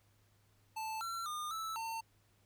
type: tone with pitch steps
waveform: square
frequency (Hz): 879 / 1355 / 1214 / 1314 / 903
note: A5 / E6 / D#6 / E6 / A5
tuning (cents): -2 / +47 / -43 / -6 / +45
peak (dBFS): -39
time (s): 0.76-2.01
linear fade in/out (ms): 10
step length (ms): 250
effects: added 102 Hz sine -70 dBFS peak until 2.45 s + pink hiss -73 dBFS RMS until 2.45 s